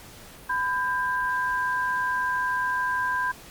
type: tone pair together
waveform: sine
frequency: 1002.9 / 1592 Hz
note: B5 / G6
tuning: +26 / +26 cents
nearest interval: minor sixth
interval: 800 cents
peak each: -26 dBFS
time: 0.49-3.32 s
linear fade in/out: 10 ms
effects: pink hiss -46 dBFS RMS until 3.5 s + Opus 48 kbps